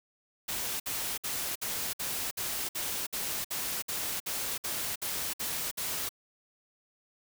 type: noise bursts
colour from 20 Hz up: white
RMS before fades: -34 dBFS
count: 15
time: 0.48-6.092 s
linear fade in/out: 10 ms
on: 320 ms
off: 58 ms
effects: none